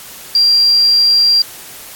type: tone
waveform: sine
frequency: 4752 Hz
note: D8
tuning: 20 cents sharp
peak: -7 dBFS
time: 0.35-1.42 s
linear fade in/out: 2 ms
effects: white hiss -33 dBFS RMS until 1.95 s + AAC 64 kbps